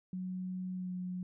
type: tone with pitch glide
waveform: sine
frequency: 184.3 to 181.76 Hz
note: F#3 to F#3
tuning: -7 to -31 cents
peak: -36 dBFS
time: 0.13-1.23 s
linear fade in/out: 2 ms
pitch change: -24 cents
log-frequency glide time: 0.74-0.92 s
effects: none